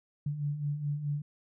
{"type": "beating tone pair", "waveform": "sine", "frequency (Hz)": [142.2, 146.9], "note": ["C#3", "D3"], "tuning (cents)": [45, 1], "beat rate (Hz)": 4.7, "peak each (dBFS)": [-38, -31], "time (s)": [0.26, 1.22], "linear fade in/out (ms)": 5, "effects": []}